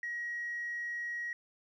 sine tone, 1900 Hz, A#6, 33 cents sharp, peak -34 dBFS, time 0.03-1.33 s, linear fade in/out 2 ms, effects tanh soft clip ceiling -31 dBFS + 12-bit

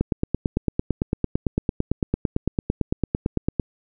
click train, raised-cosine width 3 ms, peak -7 dBFS, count 33, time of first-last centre 0.01-3.597 s, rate 8.92 Hz, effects none

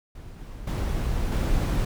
brown noise with level steps, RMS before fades -41 / -39 / -26 / -23 dBFS, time 0.15-1.85 s, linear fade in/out 5 ms, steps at 0.39 / 0.67 / 1.32 s, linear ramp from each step 5 ms, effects none

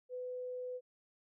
sine tone, 501 Hz, B4, 25 cents sharp, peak -39 dBFS, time 0.09-0.81 s, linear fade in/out 50 ms, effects none

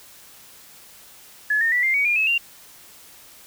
sine tone with pitch steps, 1707 / 1829.5 / 1960.8 / 2102 / 2252 / 2414 / 2587 / 2773 Hz, G#6 / A#6 / B6 / C7 / C#7 / D7 / E7 / F7, +47 / -33 / -13 / +7 / +27 / +47 / -33 / -13 cents, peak -17 dBFS, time 1.5-2.38 s, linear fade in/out 5 ms, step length 110 ms, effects white hiss -47 dBFS RMS until 3.46 s

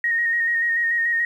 sine tone with vibrato, 1864.7 Hz, A#6, in tune, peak -18 dBFS, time 0.04-1.25 s, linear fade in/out 2 ms, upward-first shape square, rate 6.9 Hz, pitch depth 21 cents each way, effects 9-bit

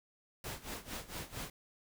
pink noise with tremolo, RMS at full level -41 dBFS, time 0.44-1.5 s, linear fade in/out 2 ms, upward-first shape sine, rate 4.4 Hz, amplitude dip 85%, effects none

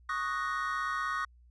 triangle chord, D# minor seventh, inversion third, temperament equal, 1108.7 / 1244.5 / 1480 / 1864.7 Hz, C#6 / D#6 / F#6 / A#6, 0 / 0 / 0 / 0 cents, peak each -34 / -33 / -36 / -36 dBFS, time 0.09-1.25 s, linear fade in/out 5 ms, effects added 60 Hz sine -56 dBFS peak until 1.5 s + resampled to 24000 Hz

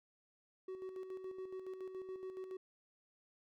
triangle tone with tremolo, 375.6 Hz, F#4, 26 cents sharp, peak -40 dBFS, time 0.68-2.57 s, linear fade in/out 5 ms, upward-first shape square, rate 7.1 Hz, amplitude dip 50%, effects none

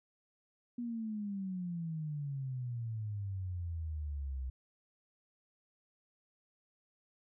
sine exponential sweep, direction down, 243.3 to 63.3 Hz, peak -36 dBFS, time 0.78-4.5 s, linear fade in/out 5 ms, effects none

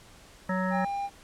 harmonic tone, 186.3 Hz, F#3, 12 cents sharp, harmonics 1 / 3 / 5 / 7 / 9 / 10, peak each -28 / -33 / -35 / -36 / -38 / -38 dBFS, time 0.49-0.85 s, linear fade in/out 5 ms
triangle tone, 800 Hz, G5, 35 cents sharp, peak -27 dBFS, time 0.7-1.1 s, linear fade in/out 50 ms
effects pink hiss -53 dBFS RMS until 1.23 s + low-pass 10000 Hz 12 dB/octave

